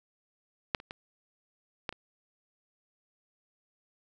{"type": "clicks", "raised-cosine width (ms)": 0.3, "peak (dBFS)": [-10, -30, -23, -16, -29], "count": 5, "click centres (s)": [0.748, 0.801, 0.909, 1.892, 1.926], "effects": []}